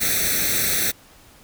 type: noise with comb filter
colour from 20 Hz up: white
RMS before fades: -21 dBFS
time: 0-0.92 s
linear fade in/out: 20 ms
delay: 0.5 ms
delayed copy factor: +0.85
effects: pink hiss -50 dBFS RMS until 1.43 s